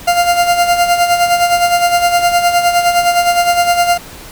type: tone with tremolo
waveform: 40% pulse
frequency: 698.5 Hz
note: F5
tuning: in tune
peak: -6 dBFS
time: 0.07-3.98 s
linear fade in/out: 10 ms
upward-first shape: sine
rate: 9.7 Hz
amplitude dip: 60%
effects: pink hiss -33 dBFS RMS until 4.31 s